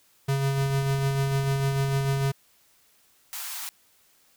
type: tone with tremolo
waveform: square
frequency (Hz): 137.1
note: C#3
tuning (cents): -19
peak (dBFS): -22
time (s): 0.28-2.32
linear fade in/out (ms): 10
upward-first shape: sine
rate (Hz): 6.7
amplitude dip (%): 35
type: click train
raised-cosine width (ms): 5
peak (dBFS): -31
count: 42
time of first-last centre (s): 0.58-2.253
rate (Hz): 24.5
type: high-pass noise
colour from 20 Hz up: white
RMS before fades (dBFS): -35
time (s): 3.33-3.69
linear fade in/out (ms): 0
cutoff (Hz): 730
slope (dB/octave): 48
effects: white hiss -62 dBFS RMS until 4.36 s